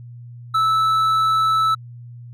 sine tone with hard clipping, 1310 Hz, E6, 11 cents flat, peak -16 dBFS, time 0.54-1.75 s, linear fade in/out 10 ms, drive 5 dB, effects added 120 Hz sine -35 dBFS peak until 2.33 s

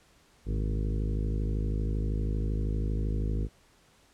harmonic tone with a mistuned harmonic, 52.7 Hz, G#1, 26 cents sharp, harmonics 1 / 2 / 3 / 4 / 5 / 6 / 7 / 8 / 9, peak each -28 / -34 / -38 / -40 / -42 / -44 / -45 / -46 / -47 dBFS, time 0.45-3.49 s, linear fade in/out 50 ms, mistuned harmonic 3, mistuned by -59 cents, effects pink hiss -62 dBFS RMS until 4.13 s + low-pass 10000 Hz 12 dB/octave

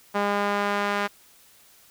sawtooth tone with band-pass filter sweep, 203.3 Hz, G#3, 37 cents flat, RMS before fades -25 dBFS, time 0.14-1.08 s, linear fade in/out 20 ms, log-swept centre 960 to 1500 Hz, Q 0.93, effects white hiss -55 dBFS RMS until 1.9 s

